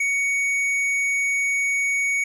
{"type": "tone with hard clipping", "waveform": "sine", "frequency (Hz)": 2235, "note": "C#7", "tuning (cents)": 14, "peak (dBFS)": -21, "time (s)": [0, 2.24], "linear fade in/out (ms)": 5, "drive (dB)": 7, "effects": []}